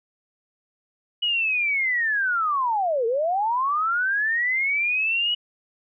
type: linear two-way sweep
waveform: sine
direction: down then up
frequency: 2942 to 440 to 2942 Hz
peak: -20 dBFS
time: 1.22-5.35 s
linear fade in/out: 10 ms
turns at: 3.06 s
effects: none